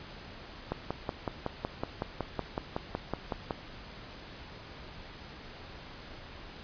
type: click train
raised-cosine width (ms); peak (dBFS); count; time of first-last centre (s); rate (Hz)
1; -17; 16; 0.72-3.508; 5.38
effects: pink hiss -47 dBFS RMS until 6.63 s + resampled to 11025 Hz